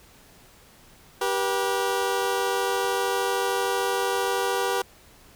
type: tone pair together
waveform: 20% pulse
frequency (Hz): 391.1 / 484.2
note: G4 / B4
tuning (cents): -4 / -34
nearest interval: major third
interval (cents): 370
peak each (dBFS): -21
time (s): 1.21-4.82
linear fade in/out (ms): 5
effects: pink hiss -53 dBFS RMS until 5.35 s